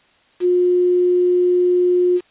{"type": "tone with quantisation", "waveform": "sine", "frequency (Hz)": 358.1, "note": "F4", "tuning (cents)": 43, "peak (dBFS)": -12, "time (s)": [0.4, 2.21], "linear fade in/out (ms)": 50, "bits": 6, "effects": ["white hiss -55 dBFS RMS until 2.3 s", "resampled to 8000 Hz"]}